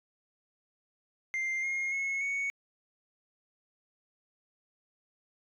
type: tone with pitch steps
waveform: sine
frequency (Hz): 2097 / 2139 / 2181 / 2224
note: C7 / C7 / C#7 / C#7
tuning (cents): +3 / +38 / -29 / +5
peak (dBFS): -27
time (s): 1.34-2.5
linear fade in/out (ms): 0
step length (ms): 290
effects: tanh soft clip ceiling -29 dBFS